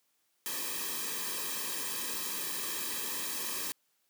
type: noise with comb filter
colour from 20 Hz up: white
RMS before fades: -36 dBFS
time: 0.46-3.72 s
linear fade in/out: 0 ms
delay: 1.4 ms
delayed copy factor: -1
effects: white hiss -75 dBFS RMS until 4.09 s + high-pass 150 Hz 12 dB/octave